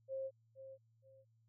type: tone with echo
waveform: sine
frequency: 534 Hz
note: C5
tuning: 35 cents sharp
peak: -39 dBFS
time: 0.08-0.31 s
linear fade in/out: 50 ms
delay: 470 ms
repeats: 2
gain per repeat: -11 dB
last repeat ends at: 1.25 s
effects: added 113 Hz sine -70 dBFS peak until 1.48 s